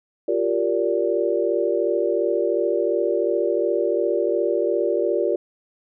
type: chord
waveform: sine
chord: G minor seventh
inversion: third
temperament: equal with one note detuned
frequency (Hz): 349.2 / 392 / 466.2 / 579.2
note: F4 / G4 / Bb4 / D5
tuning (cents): 0 / 0 / 0 / -24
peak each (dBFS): -24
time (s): 0.28-5.36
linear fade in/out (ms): 5
effects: none